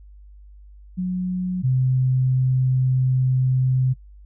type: tone pair in turn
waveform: sine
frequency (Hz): 182.7 / 129.19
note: F#3 / C3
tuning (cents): -22 / -22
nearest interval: tritone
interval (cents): 600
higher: first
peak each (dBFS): -21 / -16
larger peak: second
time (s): 0.97-1.63 / 1.63-3.94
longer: second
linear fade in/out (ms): 20
effects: noise-tail reverb RT60 0.1 s tail -20 dB re dry + added 50 Hz sine -42 dBFS peak until 4.25 s